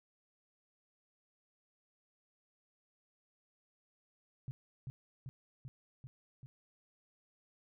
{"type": "tone with echo", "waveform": "sine", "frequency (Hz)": 130, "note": "C3", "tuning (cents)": -11, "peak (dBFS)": -38, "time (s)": [4.48, 4.51], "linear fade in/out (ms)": 0, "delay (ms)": 390, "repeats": 5, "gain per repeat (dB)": -2, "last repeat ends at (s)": 6.46, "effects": []}